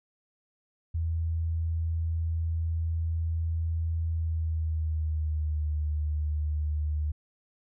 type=tone with pitch glide; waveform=sine; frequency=82 to 75.63 Hz; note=E2 to D#2; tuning=-9 to -49 cents; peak=-26 dBFS; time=0.94-7.12 s; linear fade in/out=10 ms; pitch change=-140 cents; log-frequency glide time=4.1-5.72 s; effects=none